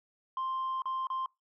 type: tone with dropouts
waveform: sine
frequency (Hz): 1050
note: C6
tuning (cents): +6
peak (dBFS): -29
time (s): 0.37-1.26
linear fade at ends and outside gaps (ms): 2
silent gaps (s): 0.82-0.856 / 1.07-1.101
effects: noise-tail reverb RT60 0.2 s tail -26 dB re dry + tanh soft clip ceiling -29 dBFS